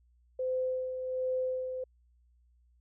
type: tone with tremolo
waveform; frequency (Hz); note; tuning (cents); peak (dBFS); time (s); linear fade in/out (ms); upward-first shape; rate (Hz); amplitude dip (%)
sine; 513; C5; -34; -28; 0.39-1.84; 5; sine; 1.3; 50
effects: added 60 Hz sine -63 dBFS peak until 2.8 s